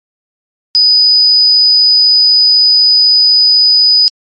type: tone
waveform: sine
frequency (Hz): 4978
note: D#8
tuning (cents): 0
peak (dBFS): -4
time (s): 0.75-4.08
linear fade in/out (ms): 0
effects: MP3 48 kbps